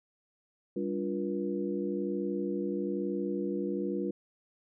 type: tone cluster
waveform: sine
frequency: 197.5 / 289.9 / 351 / 480.4 Hz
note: G3 / D4 / F4 / B4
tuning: +13 / -22 / +9 / -48 cents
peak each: -35 / -36 / -34 / -38 dBFS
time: 0.76-4.11 s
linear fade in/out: 5 ms
effects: none